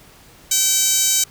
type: tone with high-pass filter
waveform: 15% pulse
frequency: 768 Hz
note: G5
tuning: 36 cents flat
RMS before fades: -17 dBFS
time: 0.51-1.24 s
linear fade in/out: 5 ms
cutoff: 5500 Hz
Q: 4.3
effects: pink hiss -47 dBFS RMS until 1.3 s